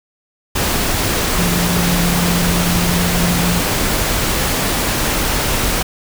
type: tone in noise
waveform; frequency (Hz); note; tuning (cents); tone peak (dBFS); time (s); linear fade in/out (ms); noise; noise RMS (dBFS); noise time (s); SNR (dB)
sine; 174.61; F3; 0; -16; 1.38-3.6; 10; pink; -17; 0.55-5.83; -2
effects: none